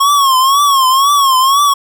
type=tone with vibrato; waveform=square; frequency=1091 Hz; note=C#6; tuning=28 cents flat; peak=-8 dBFS; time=0-1.74 s; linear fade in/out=10 ms; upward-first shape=triangle; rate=2 Hz; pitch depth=120 cents each way; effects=none